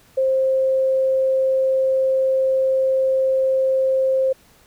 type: tone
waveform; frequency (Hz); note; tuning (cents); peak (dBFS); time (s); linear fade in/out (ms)
sine; 528; C5; +16; -15; 0.17-4.33; 10
effects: pink hiss -53 dBFS RMS until 4.66 s